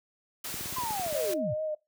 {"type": "noise", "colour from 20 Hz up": "white", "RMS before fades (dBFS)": -37, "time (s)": [0.44, 1.34], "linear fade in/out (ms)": 5}
{"type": "clicks", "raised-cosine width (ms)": 3, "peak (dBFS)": -29, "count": 10, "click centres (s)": [0.542, 0.61, 0.658, 0.726, 0.784, 0.836, 0.907, 0.996, 1.064, 1.126]}
{"type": "linear sweep", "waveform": "sine", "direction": "down", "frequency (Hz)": [1046.5, 94.6], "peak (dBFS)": -31, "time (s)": [0.76, 1.54], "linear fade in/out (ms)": 10}
{"type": "tone with vibrato", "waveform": "sine", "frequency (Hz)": 618, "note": "D#5", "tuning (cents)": -12, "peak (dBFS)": -29, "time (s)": [1.14, 1.75], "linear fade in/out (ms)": 10, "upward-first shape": "sine", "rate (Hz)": 4.6, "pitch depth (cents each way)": 27}
{"effects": ["noise-tail reverb RT60 0.2 s tail -20 dB re dry", "high-pass 60 Hz 12 dB/octave"]}